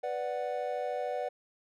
triangle chord, B minor, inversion none, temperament equal, 493.9 / 587.3 / 740 Hz, B4 / D5 / F#5, 0 / 0 / 0 cents, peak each -34 dBFS, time 0.03-1.29 s, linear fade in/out 10 ms, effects none

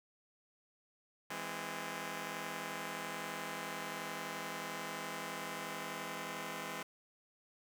5% pulse chord, E augmented, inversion none, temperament just, 164.81 / 206 / 257.5 Hz, E3 / G#3 / B#3, 0 / -14 / -28 cents, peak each -34 dBFS, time 1.3-6.83 s, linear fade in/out 5 ms, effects none

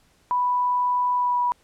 sine tone with pitch glide, 987.8 to 977 Hz, B5 to B5, 0 to -19 cents, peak -19 dBFS, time 0.31-1.52 s, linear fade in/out 0 ms, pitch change -19 cents, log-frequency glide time 1.15-1.4 s, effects pink hiss -61 dBFS RMS until 1.63 s + low-pass 11000 Hz 12 dB/octave

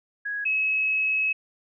sine tone pair in turn, 1661.2 / 2571 Hz, G#6 / E7, 0 / -44 cents, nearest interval minor sixth, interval 756 cents, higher second, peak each -27 / -21 dBFS, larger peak second, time 0.25-0.45 / 0.45-1.33 s, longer second, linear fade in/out 10 ms, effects none

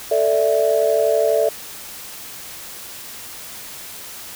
sine chord, A suspended fourth, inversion none, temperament equal with one note detuned, 442.8 / 587.3 / 659.3 Hz, A4 / D5 / E5, +11 / 0 / 0 cents, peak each -18 dBFS, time 0.11-1.49 s, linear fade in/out 5 ms, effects tanh soft clip ceiling -5 dBFS + white hiss -35 dBFS RMS until 4.35 s

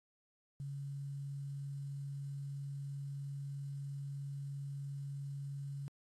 sine tone with quantisation, 140 Hz, C#3, 18 cents sharp, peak -40 dBFS, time 0.6-5.88 s, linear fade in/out 0 ms, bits 11, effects AAC 32 kbps

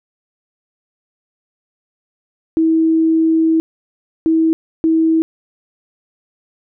sine tone bursts at uneven times, 323 Hz, E4, 35 cents flat, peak -10 dBFS, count 3, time 2.57-3.6 / 4.26-4.53 / 4.84-5.22 s, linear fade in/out 0 ms, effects none

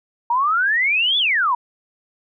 sine exponential two-way sweep, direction up then down, 923 to 3520 to 923 Hz, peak -15 dBFS, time 0.3-1.55 s, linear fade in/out 5 ms, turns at 1.18 s, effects none

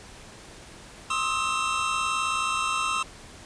square tone cluster, 1060 / 1245 / 1304 / 2688 Hz, C6 / D#6 / E6 / E7, +22 / +1 / -19 / +33 cents, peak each -31 dBFS, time 1.1-3.03 s, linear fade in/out 5 ms, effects pink hiss -46 dBFS RMS until 3.45 s + resampled to 22050 Hz

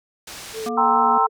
white low-pass noise, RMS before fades -37 dBFS, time 0.27-0.69 s, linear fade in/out 5 ms, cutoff 7200 Hz, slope 12 dB/octave
sine tone with vibrato, 438.2 Hz, A4, 7 cents flat, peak -27 dBFS, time 0.53-1.29 s, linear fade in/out 50 ms, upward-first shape sine, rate 4.8 Hz, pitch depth 26 cents each way
harmonic tone, 236.8 Hz, A#3, 27 cents sharp, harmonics 1 / 3 / 5, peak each -27 / -29 / -31 dBFS, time 0.66-1.18 s, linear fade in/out 5 ms
sine chord, C dominant seventh, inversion second, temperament equal, 784 / 932.3 / 1046.5 / 1318.5 Hz, G5 / Bb5 / C6 / E6, 0 / 0 / 0 / 0 cents, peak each -20 dBFS, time 0.77-1.27 s, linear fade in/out 10 ms
effects none

